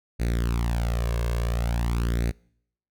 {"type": "tone with flanger", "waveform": "sawtooth", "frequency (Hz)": 58.27, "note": "A#1", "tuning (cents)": 0, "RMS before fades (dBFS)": -25, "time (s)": [0.19, 2.32], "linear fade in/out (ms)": 20, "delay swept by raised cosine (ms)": [0.47, 1.87], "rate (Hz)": 0.47, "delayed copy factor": 0.75, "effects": ["noise-tail reverb RT60 0.7 s tail -26 dB re dry"]}